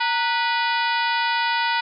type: harmonic tone with a mistuned harmonic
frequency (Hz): 491.1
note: B4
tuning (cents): -10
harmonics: 2 / 3 / 4 / 5 / 6 / 7 / 8 / 9 / 10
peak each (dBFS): -22 / -26 / -28 / -30 / -32 / -33 / -34 / -35 / -36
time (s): 0-1.81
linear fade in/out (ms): 10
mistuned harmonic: 2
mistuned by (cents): -99
effects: none